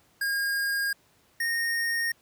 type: tone pair in turn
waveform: square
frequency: 1623 / 1850.6 Hz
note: G#6 / A#6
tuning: -40 / -13 cents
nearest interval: major second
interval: 227 cents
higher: second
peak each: -26 / -26 dBFS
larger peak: neither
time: 0.21-0.93 / 1.4-2.12 s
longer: neither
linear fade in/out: 5 ms
effects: pink hiss -63 dBFS RMS until 2.21 s + high-pass 80 Hz 12 dB/octave